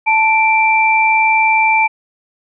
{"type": "tone pair together", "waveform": "sine", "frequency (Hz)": [880.5, 2349], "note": ["A5", "D7"], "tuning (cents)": [1, 0], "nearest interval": "octave + perfect fourth", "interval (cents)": 1699, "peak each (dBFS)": -12, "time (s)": [0.06, 1.88], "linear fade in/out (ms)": 20, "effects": []}